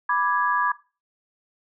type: chord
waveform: sine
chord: G# diminished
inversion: first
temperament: equal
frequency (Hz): 987.8 / 1174.7 / 1661.2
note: B5 / D6 / G#6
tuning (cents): 0 / 0 / 0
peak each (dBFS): -24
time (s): 0.09-0.72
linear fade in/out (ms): 5
effects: noise-tail reverb RT60 0.3 s tail -17 dB re dry